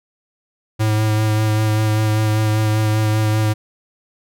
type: tone with vibrato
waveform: square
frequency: 108.1 Hz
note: A2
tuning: 30 cents flat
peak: -15 dBFS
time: 0.79-3.54 s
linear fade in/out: 20 ms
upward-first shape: sine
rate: 5.1 Hz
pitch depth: 17 cents each way
effects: none